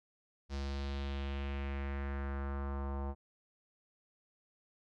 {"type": "tone with low-pass filter sweep", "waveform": "square", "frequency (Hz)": 69.3, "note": "C#2", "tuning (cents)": 0, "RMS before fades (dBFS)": -38, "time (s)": [0.49, 3.15], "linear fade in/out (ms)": 50, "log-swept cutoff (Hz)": [5300, 890], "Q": 2.2, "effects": []}